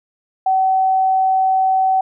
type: tone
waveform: sine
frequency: 760 Hz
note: F#5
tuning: 46 cents sharp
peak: -12 dBFS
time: 0.46-2.01 s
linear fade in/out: 5 ms
effects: none